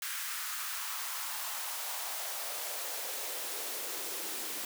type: noise with high-pass filter sweep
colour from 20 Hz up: white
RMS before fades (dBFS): -38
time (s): 0.02-4.65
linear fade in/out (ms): 2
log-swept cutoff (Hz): 1500 to 300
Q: 2.3
effects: none